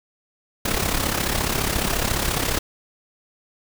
pink noise with amplitude modulation, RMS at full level -20 dBFS, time 0.65-2.59 s, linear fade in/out 5 ms, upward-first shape sine, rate 34.4 Hz, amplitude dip 65%, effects none

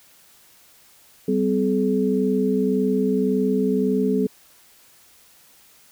sine tone cluster, 193.6 / 255.4 / 425.8 Hz, G3 / C4 / G#4, -21 / -42 / +43 cents, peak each -22 dBFS, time 1.28-4.27 s, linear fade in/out 5 ms, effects white hiss -53 dBFS RMS until 5.91 s

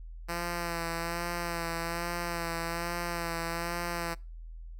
5% pulse tone with vibrato, 170 Hz, F3, 46 cents flat, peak -21 dBFS, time 0.28-4.15 s, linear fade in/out 20 ms, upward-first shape sine, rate 1.2 Hz, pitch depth 30 cents each way, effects noise-tail reverb RT60 0.3 s tail -25 dB re dry + added 41 Hz sine -41 dBFS peak until 4.79 s

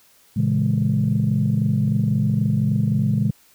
sine chord, A# half-diminished seventh, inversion none, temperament equal with one note detuned, 114.8 / 138.59 / 164.81 / 207.7 Hz, A#2 / C#3 / E3 / G#3, -26 / 0 / 0 / 0 cents, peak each -21 / -21 / -24 / -21 dBFS, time 0.36-3.31 s, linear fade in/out 10 ms, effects tanh soft clip ceiling -9 dBFS + white hiss -55 dBFS RMS until 3.54 s

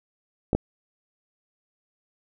clicks, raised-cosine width 2 ms, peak -10 / -8 dBFS, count 2, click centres 0.531 / 0.55 s, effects none

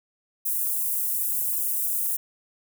white high-pass noise, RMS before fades -26 dBFS, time 0.45-2.17 s, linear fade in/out 10 ms, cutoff 9600 Hz, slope 24 dB/octave, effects none

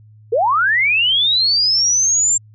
sine linear sweep, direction up, 413 to 7440 Hz, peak -12 dBFS, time 0.32-2.38 s, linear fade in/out 10 ms, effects added 107 Hz sine -42 dBFS peak until 2.54 s

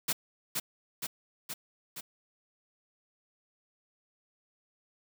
white noise with echo, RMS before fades -29 dBFS, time 0.08-0.13 s, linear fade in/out 10 ms, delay 470 ms, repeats 4, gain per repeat -3 dB, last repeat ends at 2.01 s, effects none

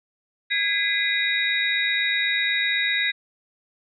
sine tone cluster, 1649 / 2014 / 2122 / 2428 / 3796 Hz, G#6 / B6 / C7 / D#7 / A#7, -13 / +33 / +24 / -43 / +31 cents, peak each -27 / -24 / -33 / -30 / -25 dBFS, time 0.5-3.12 s, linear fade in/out 20 ms, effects none

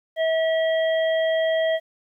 harmonic tone, 646 Hz, E5, 35 cents flat, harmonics 1 / 3 / 5, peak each -19 / -29 / -33 dBFS, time 0.16-1.8 s, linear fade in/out 50 ms, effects 10-bit

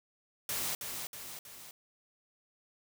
white noise with echo, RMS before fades -35 dBFS, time 0.49-0.75 s, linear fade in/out 2 ms, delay 320 ms, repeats 3, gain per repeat -5 dB, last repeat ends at 1.71 s, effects none

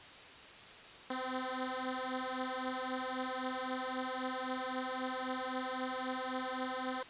10% pulse beating tone pair, 255.4 / 259.2 Hz, C4 / C4, -42 / -16 cents, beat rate 3.8 Hz, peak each -31 dBFS, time 1.1-7.03 s, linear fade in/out 5 ms, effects white hiss -52 dBFS RMS until 7.09 s + resampled to 8000 Hz

